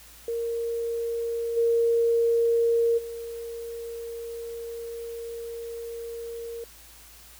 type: tone with level steps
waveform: sine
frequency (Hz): 464.6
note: A#4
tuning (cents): -6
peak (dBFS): -26 / -19 / -33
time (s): 0.28-6.64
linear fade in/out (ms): 2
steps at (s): 1.56 / 2.97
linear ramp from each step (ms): 20
effects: added 57 Hz sine -54 dBFS peak until 7.39 s + white hiss -50 dBFS RMS until 7.39 s